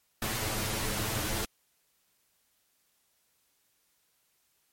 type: noise with comb filter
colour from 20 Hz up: pink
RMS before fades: -32 dBFS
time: 0.22-1.45 s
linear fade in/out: 2 ms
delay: 9.2 ms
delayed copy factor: +0.85
effects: white hiss -72 dBFS RMS until 4.72 s + MP3 64 kbps